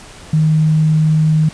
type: tone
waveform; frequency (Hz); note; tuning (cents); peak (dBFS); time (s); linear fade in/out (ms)
sine; 156; D#3; +5; -9; 0.33-1.49; 5
effects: pink hiss -37 dBFS RMS until 1.53 s + resampled to 22050 Hz